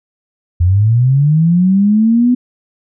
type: linear sweep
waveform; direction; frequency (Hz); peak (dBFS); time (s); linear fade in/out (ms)
sine; up; 83.8 to 251; -7; 0.6-2.35; 10
effects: none